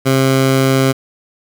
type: tone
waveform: 15% pulse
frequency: 133.4 Hz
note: C3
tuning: 34 cents sharp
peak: -4 dBFS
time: 0.05-0.93 s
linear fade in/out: 20 ms
effects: 7-bit